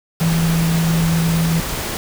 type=tone in noise; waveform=sine; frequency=164.81 Hz; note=E3; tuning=in tune; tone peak=-14 dBFS; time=0.21-1.6 s; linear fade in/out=0 ms; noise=pink; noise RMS=-24 dBFS; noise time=0.2-1.97 s; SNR=+7 dB; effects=none